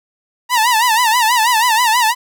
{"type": "tone with vibrato", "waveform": "sawtooth", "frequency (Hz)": 932.3, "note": "A#5", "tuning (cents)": 0, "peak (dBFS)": -7, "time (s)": [0.49, 2.15], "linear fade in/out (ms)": 50, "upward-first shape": "sine", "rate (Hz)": 6.2, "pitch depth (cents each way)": 130, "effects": []}